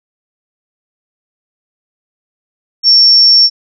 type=tone; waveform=sine; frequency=5460 Hz; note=F8; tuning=40 cents flat; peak=-3 dBFS; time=2.83-3.5 s; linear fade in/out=50 ms; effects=none